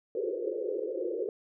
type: band-pass noise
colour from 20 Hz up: white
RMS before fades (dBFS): -33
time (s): 0.15-1.29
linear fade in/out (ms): 2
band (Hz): 340 to 530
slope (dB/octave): 96
effects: none